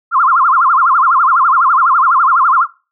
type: tone with vibrato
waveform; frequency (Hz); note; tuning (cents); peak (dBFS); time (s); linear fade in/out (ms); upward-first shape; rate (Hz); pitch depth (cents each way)
sine; 1200; D6; +37; -7; 0.11-2.67; 50; sine; 12; 270
effects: noise-tail reverb RT60 0.3 s tail -20 dB re dry